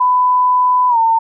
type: tone with pitch glide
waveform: sine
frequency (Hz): 999 to 905.6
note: B5 to A5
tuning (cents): +20 to +50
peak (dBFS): -9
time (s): 0-1.19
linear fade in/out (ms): 10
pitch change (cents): -170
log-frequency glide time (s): 0.89-0.98
effects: none